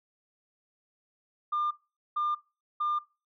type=tone bursts; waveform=sine; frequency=1200 Hz; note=D6; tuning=37 cents sharp; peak=-25 dBFS; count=3; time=1.52-2.99 s; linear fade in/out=10 ms; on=190 ms; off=450 ms; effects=noise-tail reverb RT60 0.3 s tail -21 dB re dry + tanh soft clip ceiling -23 dBFS